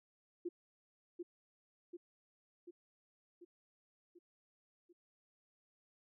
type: tone with echo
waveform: sine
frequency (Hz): 349.2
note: F4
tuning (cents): 0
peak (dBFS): -37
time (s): 0.45-0.49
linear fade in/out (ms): 10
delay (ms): 740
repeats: 6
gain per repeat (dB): -4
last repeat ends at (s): 4.93
effects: none